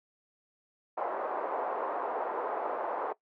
white band-pass noise, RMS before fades -34 dBFS, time 0.97-3.13 s, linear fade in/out 10 ms, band 420 to 1000 Hz, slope 24 dB/octave, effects noise-tail reverb RT60 0.1 s tail -19 dB re dry

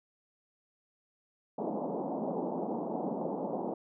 pink band-pass noise, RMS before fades -35 dBFS, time 1.58-3.74 s, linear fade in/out 5 ms, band 180 to 890 Hz, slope 48 dB/octave, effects none

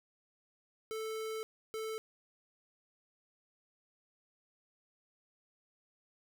square tone bursts at uneven times, 440 Hz, A4, in tune, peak -38 dBFS, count 2, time 0.91-1.43 / 1.74-1.98 s, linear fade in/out 0 ms, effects none

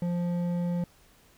sine tone with hard clipping, 174.6 Hz, F3, in tune, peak -28 dBFS, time 0.02-0.84 s, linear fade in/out 2 ms, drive 8 dB, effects pink hiss -60 dBFS RMS until 1.37 s

